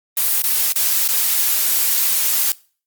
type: noise with dropouts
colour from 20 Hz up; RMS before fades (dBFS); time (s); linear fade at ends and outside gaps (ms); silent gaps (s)
blue; -17; 0.17-2.52; 2; 0.421-0.439 / 0.724-0.758 / 1.078-1.087
effects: noise-tail reverb RT60 0.4 s tail -22 dB re dry + Opus 32 kbps